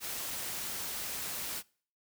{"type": "noise", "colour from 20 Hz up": "white", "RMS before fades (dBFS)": -38, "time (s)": [0, 1.63], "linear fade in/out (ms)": 50, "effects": ["noise-tail reverb RT60 0.5 s tail -25 dB re dry"]}